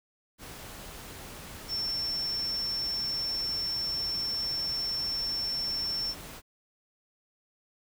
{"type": "tone in noise", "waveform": "sine", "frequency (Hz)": 5410, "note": "E8", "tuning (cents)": 44, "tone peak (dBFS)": -29, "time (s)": [1.68, 6.15], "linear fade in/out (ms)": 50, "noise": "pink", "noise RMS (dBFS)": -44, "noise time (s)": [0.38, 6.42], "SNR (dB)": 12, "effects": []}